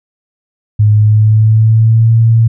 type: tone with pitch glide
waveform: sine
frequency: 105.7 to 113.94 Hz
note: G#2 to A#2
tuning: +31 to -39 cents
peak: -4 dBFS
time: 0.79-2.48 s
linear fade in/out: 10 ms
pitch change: +130 cents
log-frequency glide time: 0.92-2.12 s
effects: none